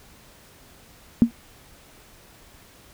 sine tone with exponential decay, 233.3 Hz, A#3, 2 cents sharp, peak -6 dBFS, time 1.22-1.31 s, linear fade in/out 0 ms, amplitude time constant 19 ms, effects pink hiss -51 dBFS RMS until 2.93 s

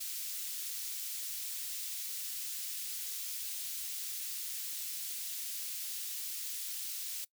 white high-pass noise, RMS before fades -40 dBFS, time 0-7.25 s, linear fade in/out 10 ms, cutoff 3300 Hz, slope 12 dB/octave, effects noise-tail reverb RT60 0.1 s tail -21 dB re dry

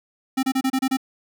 square tone bursts, 263.6 Hz, C4, 13 cents sharp, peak -19 dBFS, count 7, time 0.37-0.971 s, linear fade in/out 10 ms, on 61 ms, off 29 ms, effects none

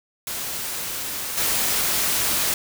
white noise with level steps, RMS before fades -29 / -22 dBFS, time 0.27-2.54 s, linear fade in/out 2 ms, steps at 1.37 s, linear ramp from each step 10 ms, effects none

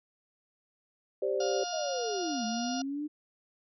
sine chord, G suspended fourth, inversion none, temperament equal, 392 / 523.3 / 587.3 Hz, G4 / C5 / D5, 0 / 0 / 0 cents, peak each -31 / -32 / -33 dBFS, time 1.22-1.64 s, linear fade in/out 5 ms
harmonic tone, 708 Hz, F5, 23 cents sharp, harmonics 1 / 2 / 4 / 5 / 6 / 7 / 8, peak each -36 / -44 / -44 / -48 / -45 / -45 / -40 dBFS, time 1.4-2.82 s, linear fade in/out 5 ms
sine linear two-way sweep, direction down then up, 659.3 to 215.1 to 304.4 Hz, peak -32 dBFS, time 1.72-3.08 s, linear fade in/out 20 ms, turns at 2.45 s
effects none

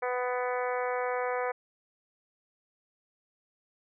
harmonic tone, 248.9 Hz, B3, 14 cents sharp, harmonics 2 / 3 / 4 / 5 / 6 / 7 / 8 / 9, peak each -31 / -35 / -37 / -39 / -41 / -42 / -43 / -44 dBFS, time 0.02-1.52 s, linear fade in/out 10 ms, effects none

